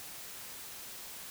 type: silence
effects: white hiss -46 dBFS RMS until 1.3 s